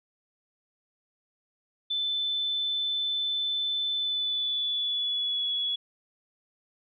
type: tone with pitch glide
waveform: sine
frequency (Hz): 3520 to 3377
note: A7 to G#7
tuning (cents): 0 to +28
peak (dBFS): -26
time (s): 1.9-5.76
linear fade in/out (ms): 10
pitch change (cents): -72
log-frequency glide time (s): 3.95-5.48
effects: none